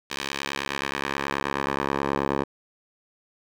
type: tone with band-pass filter sweep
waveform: 10% pulse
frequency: 69.4 Hz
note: C#2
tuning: 3 cents sharp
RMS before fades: -28 dBFS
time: 0.1-2.44 s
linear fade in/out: 10 ms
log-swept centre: 3600 to 680 Hz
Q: 0.86
effects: none